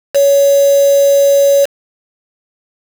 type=tone with quantisation; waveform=sine; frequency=560 Hz; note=C#5; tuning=18 cents sharp; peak=-6 dBFS; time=0.14-1.66 s; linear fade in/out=20 ms; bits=3; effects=none